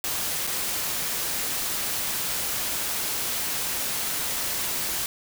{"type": "noise with dropouts", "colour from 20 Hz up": "white", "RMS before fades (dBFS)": -28, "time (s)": [0.04, 5.06], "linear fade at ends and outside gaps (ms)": 1, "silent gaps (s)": [0.469, 0.473], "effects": []}